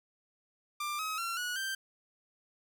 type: tone with pitch steps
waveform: sawtooth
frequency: 1188 / 1273.3 / 1364.7 / 1462.6 / 1567.6 Hz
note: D6 / D#6 / F6 / F#6 / G6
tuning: +20 / +40 / -40 / -20 / 0 cents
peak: -30 dBFS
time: 0.8-1.75 s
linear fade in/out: 5 ms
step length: 190 ms
effects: none